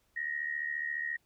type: tone with amplitude modulation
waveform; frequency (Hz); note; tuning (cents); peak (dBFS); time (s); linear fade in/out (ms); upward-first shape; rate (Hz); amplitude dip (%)
sine; 1880; A#6; +14; -29; 0.16-1.17; 10; sine; 74.5; 75
effects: pink hiss -73 dBFS RMS until 1.25 s